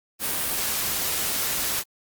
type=noise; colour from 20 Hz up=white; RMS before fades=-26 dBFS; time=0.19-1.84 s; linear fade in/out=50 ms; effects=Opus 32 kbps